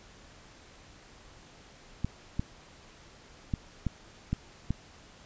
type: clicks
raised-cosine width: 5 ms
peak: -16 dBFS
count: 6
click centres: 2.046 / 2.395 / 3.538 / 3.867 / 4.33 / 4.706 s
effects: pink hiss -54 dBFS RMS until 5.25 s + resampled to 16000 Hz